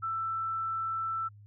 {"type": "tone", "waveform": "sine", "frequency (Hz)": 1329, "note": "E6", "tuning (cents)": 14, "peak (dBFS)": -30, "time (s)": [0.02, 1.29], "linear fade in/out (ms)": 20, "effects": ["added 103 Hz sine -50 dBFS peak until 1.46 s"]}